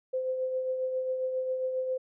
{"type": "tone with tremolo", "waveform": "sine", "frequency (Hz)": 516, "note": "C5", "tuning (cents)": -24, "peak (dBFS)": -26, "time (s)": [0.13, 1.98], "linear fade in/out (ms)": 10, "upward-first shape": "triangle", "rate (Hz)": 7.4, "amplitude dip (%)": 45, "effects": []}